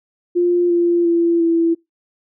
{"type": "tone with pitch steps", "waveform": "sine", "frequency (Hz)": [350.9, 344.9, 338.9, 333.1], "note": ["F4", "F4", "E4", "E4"], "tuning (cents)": [8, -22, 48, 18], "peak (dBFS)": -12, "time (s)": [0.35, 1.75], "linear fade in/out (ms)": 20, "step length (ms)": 350, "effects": ["noise-tail reverb RT60 0.2 s tail -25 dB re dry"]}